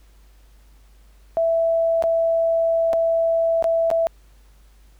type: tone with dropouts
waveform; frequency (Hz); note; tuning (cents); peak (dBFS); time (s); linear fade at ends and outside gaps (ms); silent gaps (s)
sine; 661; E5; +5; -16; 1.37-4.07; 0; 2.024-2.038 / 2.931-2.935 / 3.625-3.642 / 3.903-3.913
effects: added 50 Hz sine -48 dBFS peak until 4.99 s + pink hiss -60 dBFS RMS until 4.99 s